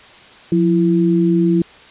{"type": "tone pair together", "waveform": "sine", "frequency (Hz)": [176.9, 333.9], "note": ["F3", "E4"], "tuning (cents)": [23, 22], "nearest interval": "major seventh", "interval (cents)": 1099, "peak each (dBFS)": -14, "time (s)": [0.52, 1.62], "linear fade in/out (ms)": 2, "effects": ["white hiss -42 dBFS RMS until 1.9 s", "resampled to 8000 Hz"]}